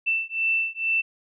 sine beating tone pair, 2667 / 2669.2 Hz, E7 / E7, +20 / +21 cents, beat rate 2.2 Hz, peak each -25 dBFS, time 0.06-1.02 s, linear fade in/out 20 ms, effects none

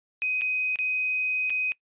sine tone with dropouts, 2512 Hz, D#7, 16 cents sharp, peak -24 dBFS, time 0.22-1.72 s, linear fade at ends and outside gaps 0 ms, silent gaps 0.411-0.418 / 0.758-0.788 / 1.497-1.503 s, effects noise-tail reverb RT60 0.1 s tail -22 dB re dry + resampled to 8000 Hz

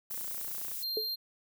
violet noise, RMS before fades -38 dBFS, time 0.1-0.84 s, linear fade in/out 10 ms
click train, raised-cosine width 0.5 ms, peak -34 dBFS, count 19, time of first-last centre 0.11-0.716 s, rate 29.7 Hz
square tone, 4186 Hz, C8, in tune, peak -33 dBFS, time 0.82-1.16 s, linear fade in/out 20 ms
sine tone with exponential decay, 434 Hz, A4, 24 cents flat, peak -27 dBFS, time 0.97-1.09 s, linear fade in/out 2 ms, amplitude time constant 24 ms
effects none

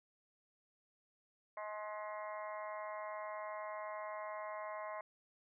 harmonic tone with a mistuned harmonic, 211.3 Hz, G#3, 30 cents sharp, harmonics 3 / 4 / 5 / 6 / 7 / 8 / 9 / 10, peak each -45 / -51 / -46 / -58 / -60 / -61 / -55 / -56 dBFS, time 1.57-5.01 s, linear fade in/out 2 ms, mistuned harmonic 9, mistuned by +18 cents, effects none

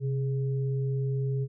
sine tone pair together, 132 / 414.7 Hz, C3 / G#4, +16 / -3 cents, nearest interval octave + minor sixth, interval 1981 cents, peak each -26 / -36 dBFS, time 0-1.48 s, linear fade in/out 50 ms, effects none

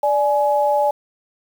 sine tone pair together, 586.7 / 841 Hz, D5 / G#5, -2 / +22 cents, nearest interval tritone, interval 624 cents, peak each -17 dBFS, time 0.03-0.91 s, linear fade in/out 5 ms, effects 7-bit

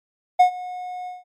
triangle tone with ADSR envelope, 726 Hz, F#5, 33 cents flat, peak -6 dBFS, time 0.39-1.24 s, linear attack 13 ms, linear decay 99 ms, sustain -21 dB, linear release 170 ms, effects MP3 64 kbps

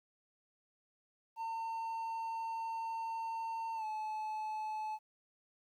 triangle tone with pitch glide, 906 to 863.1 Hz, A#5 to A5, -50 to -34 cents, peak -35 dBFS, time 1.36-4.99 s, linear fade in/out 50 ms, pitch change -84 cents, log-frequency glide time 3.75-3.85 s, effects 12-bit

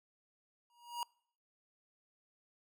square tone with exponential growth, 953 Hz, A#5, 38 cents sharp, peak -34 dBFS, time 0.7-1.03 s, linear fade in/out 1 ms, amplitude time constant 71 ms, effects noise-tail reverb RT60 0.6 s tail -26 dB re dry

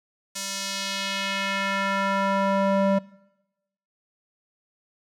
square tone with band-pass filter sweep, 196 Hz, G3, in tune, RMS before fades -25 dBFS, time 0.35-2.99 s, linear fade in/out 10 ms, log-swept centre 7000 to 520 Hz, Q 1.2, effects noise-tail reverb RT60 0.9 s tail -21 dB re dry

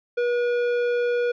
triangle tone with tanh clipping, 482.9 Hz, B4, 39 cents flat, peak -22 dBFS, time 0.17-1.32 s, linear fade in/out 10 ms, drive 16 dB, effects none

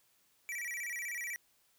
square tone with vibrato, 2115 Hz, C7, 18 cents sharp, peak -38 dBFS, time 0.49-1.36 s, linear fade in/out 0 ms, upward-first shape square, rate 16 Hz, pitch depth 160 cents each way, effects white hiss -71 dBFS RMS until 1.78 s

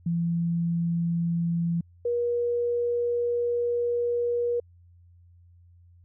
sine tone pair in turn, 169.2 / 478.6 Hz, E3 / A#4, +45 / +46 cents, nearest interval octave + tritone, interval 1801 cents, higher second, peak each -23 dBFS, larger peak neither, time 0.06-1.81 / 2.05-4.6 s, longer second, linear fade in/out 5 ms, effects added 87 Hz sine -52 dBFS peak until 6.04 s

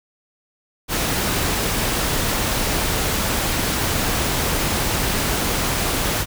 pink noise, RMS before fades -21 dBFS, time 0.88-6.26 s, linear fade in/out 50 ms, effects none

